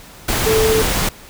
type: tone in noise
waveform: sine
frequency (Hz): 440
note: A4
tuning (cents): 0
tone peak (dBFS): -13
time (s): 0.46-0.82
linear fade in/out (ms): 5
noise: pink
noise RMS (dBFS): -18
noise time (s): 0.28-1.09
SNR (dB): +2
effects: pink hiss -40 dBFS RMS until 1.29 s